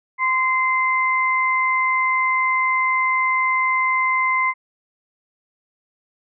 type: tone pair together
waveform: sine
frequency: 1036 / 2076 Hz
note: C6 / C7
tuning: -17 / -14 cents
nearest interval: octave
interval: 1203 cents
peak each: -19 dBFS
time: 0.18-4.54 s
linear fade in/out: 50 ms
effects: none